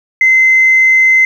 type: tone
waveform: sine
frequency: 2062 Hz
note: C7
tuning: 26 cents flat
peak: -4 dBFS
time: 0.21-1.25 s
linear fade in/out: 2 ms
effects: tanh soft clip ceiling 0 dBFS + 7-bit